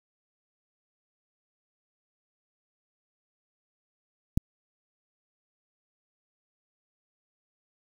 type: click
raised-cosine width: 5 ms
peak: -10 dBFS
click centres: 4.375 s
effects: 7-bit